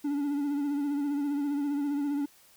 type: tone with vibrato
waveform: triangle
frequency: 286.7 Hz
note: D4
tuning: 42 cents flat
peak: -25 dBFS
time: 0.04-2.26 s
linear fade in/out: 10 ms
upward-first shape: sine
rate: 15 Hz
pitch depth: 45 cents each way
effects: white hiss -59 dBFS RMS until 2.56 s